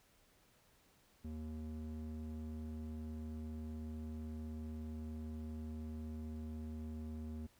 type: tone with band-pass filter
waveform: square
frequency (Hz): 77.78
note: D#2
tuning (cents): 0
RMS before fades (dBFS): -45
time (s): 1.24-7.47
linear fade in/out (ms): 10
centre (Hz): 170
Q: 3.1
effects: pink hiss -70 dBFS RMS until 7.59 s